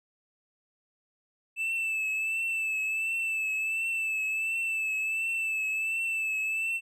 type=tone with vibrato; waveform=triangle; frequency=2637 Hz; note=E7; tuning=in tune; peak=-26 dBFS; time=1.56-6.81 s; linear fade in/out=50 ms; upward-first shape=triangle; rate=1.4 Hz; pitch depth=42 cents each way; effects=none